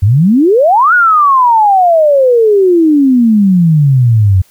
sine exponential two-way sweep, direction up then down, 90.4 to 1480 to 90.4 Hz, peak -4 dBFS, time 0.02-4.42 s, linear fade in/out 10 ms, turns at 0.94 s, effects white hiss -48 dBFS RMS until 4.5 s

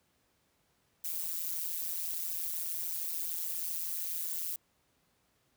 violet noise with amplitude modulation, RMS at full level -32 dBFS, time 1.04-4.56 s, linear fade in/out 5 ms, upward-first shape sine, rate 167 Hz, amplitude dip 100%, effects pink hiss -73 dBFS RMS until 5.56 s + high-pass 60 Hz 12 dB/octave

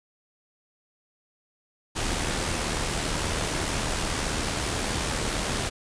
pink noise with amplitude modulation, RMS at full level -26 dBFS, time 1.95-5.7 s, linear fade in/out 20 ms, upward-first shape sine, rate 78.2 Hz, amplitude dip 40%, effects resampled to 22050 Hz

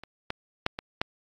clicks, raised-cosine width 0.3 ms, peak -25 / -14 / -8 / -16 / -10 dBFS, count 5, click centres 0.036 / 0.304 / 0.664 / 0.789 / 1.015 s, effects AAC 64 kbps

